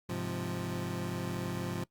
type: chord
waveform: 25% pulse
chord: F minor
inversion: first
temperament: equal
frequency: 103.83 / 130.81 / 174.61 Hz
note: Ab2 / C3 / F3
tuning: 0 / 0 / 0 cents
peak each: -36 / -36 / -33 dBFS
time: 0.09-1.84 s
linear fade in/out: 5 ms
effects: noise-tail reverb RT60 0.1 s tail -20 dB re dry + Opus 48 kbps